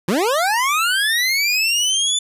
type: linear sweep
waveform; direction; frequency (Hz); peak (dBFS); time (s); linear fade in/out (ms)
25% pulse; up; 155.56 to 3520; -12; 0.08-2.19; 5
effects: resampled to 32000 Hz